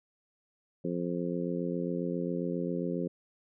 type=harmonic tone; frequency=87.4 Hz; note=F2; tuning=2 cents sharp; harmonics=2 / 3 / 4 / 5 / 6; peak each=-34 / -36 / -37 / -38 / -39 dBFS; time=0.84-3.08 s; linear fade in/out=10 ms; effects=none